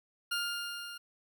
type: tone with level ramp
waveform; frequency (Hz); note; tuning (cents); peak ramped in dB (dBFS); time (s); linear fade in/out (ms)
20% pulse; 1407; F6; +12; -25 to -38; 0.31-0.98; 10
effects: none